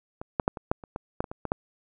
clicks, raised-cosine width 1 ms, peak -22 / -9 / -8 / -22 / -8 / -28 / -18 / -11 / -22 / -22 / -17 / -10 dBFS, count 12, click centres 0.215 / 0.398 / 0.479 / 0.572 / 0.715 / 0.838 / 0.961 / 1.205 / 1.242 / 1.315 / 1.453 / 1.519 s, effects none

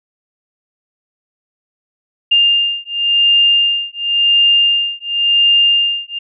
sine beating tone pair, 2805 / 2805.93 Hz, F7 / F7, +7 / +7 cents, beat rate 0.93 Hz, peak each -13 dBFS, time 2.31-6.19 s, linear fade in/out 10 ms, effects none

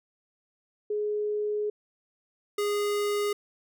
sine / square tone pair in turn, 419.4 / 412 Hz, G#4 / G#4, +17 / -14 cents, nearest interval unison, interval 31 cents, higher first, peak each -26 dBFS, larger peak neither, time 0.9-1.7 / 2.58-3.33 s, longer first, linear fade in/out 5 ms, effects none

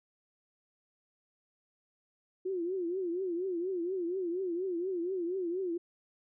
sine tone with vibrato, 359.4 Hz, F4, 50 cents sharp, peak -31 dBFS, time 2.45-5.78 s, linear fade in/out 10 ms, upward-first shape triangle, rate 4.2 Hz, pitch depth 150 cents each way, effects none

